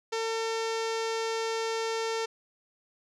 sawtooth tone with low-pass filter, 450 Hz, A4, 39 cents sharp, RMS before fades -31 dBFS, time 0.12-2.26 s, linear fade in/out 10 ms, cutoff 6100 Hz, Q 1.5, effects none

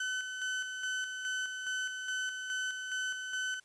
35% pulse tone with tremolo, 1515 Hz, F#6, 40 cents sharp, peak -31 dBFS, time 0-3.6 s, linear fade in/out 5 ms, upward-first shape square, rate 2.4 Hz, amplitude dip 45%, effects white hiss -66 dBFS RMS until 3.64 s + resampled to 22050 Hz

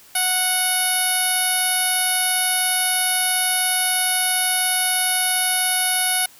10% pulse tone with low-pass filter, 737 Hz, F#5, 7 cents flat, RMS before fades -20 dBFS, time 0.15-6.26 s, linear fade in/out 5 ms, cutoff 11000 Hz, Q 7.3, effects white hiss -48 dBFS RMS until 6.39 s

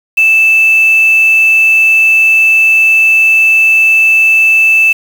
sine tone with quantisation, 2637 Hz, E7, in tune, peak -4 dBFS, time 0.17-4.93 s, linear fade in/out 10 ms, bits 4, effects none

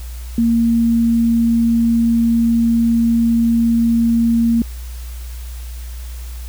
sine tone, 231.3 Hz, A#3, 13 cents flat, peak -11 dBFS, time 0.38-4.62 s, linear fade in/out 2 ms, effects added 60 Hz sine -26 dBFS peak until 6.48 s + white hiss -41 dBFS RMS until 6.48 s

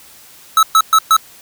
square tone bursts, 1300 Hz, E6, 24 cents flat, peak -7 dBFS, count 4, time 0.57-1.166 s, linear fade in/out 2 ms, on 59 ms, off 120 ms, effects white hiss -42 dBFS RMS until 1.41 s

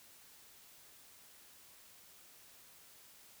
silence, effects white hiss -60 dBFS RMS until 3.4 s

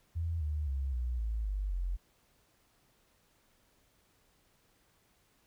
sine tone with pitch steps, 83.2 / 74.98 / 67.58 / 60.91 / 54.89 / 49.47 / 44.59 Hz, E2 / D2 / C#2 / B1 / A1 / G1 / F1, +17 / +36 / -43 / -23 / -3 / +17 / +37 cents, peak -31 dBFS, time 0.15-1.97 s, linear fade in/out 20 ms, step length 260 ms, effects pink hiss -70 dBFS RMS until 5.46 s

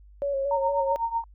sine tone with vibrato, 554.4 Hz, C#5, in tune, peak -24 dBFS, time 0.22-0.96 s, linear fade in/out 0 ms, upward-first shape square, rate 4.3 Hz, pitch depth 30 cents each way
sine tone with tremolo, 921 Hz, A#5, 21 cents flat, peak -21 dBFS, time 0.51-1.24 s, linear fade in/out 2 ms, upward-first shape triangle, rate 8 Hz, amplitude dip 90%
effects added 50 Hz sine -48 dBFS peak until 1.34 s

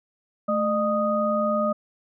sine tone cluster, 217.7 / 606 / 1244 Hz, A3 / D#5 / D#6, -18 / -46 / -1 cents, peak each -26 / -23 / -26 dBFS, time 0.48-1.73 s, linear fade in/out 10 ms, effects none

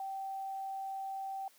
sine tone, 776 Hz, G5, 18 cents flat, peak -37 dBFS, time 0-1.48 s, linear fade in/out 2 ms, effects white hiss -64 dBFS RMS until 1.58 s + high-pass 200 Hz 12 dB/octave

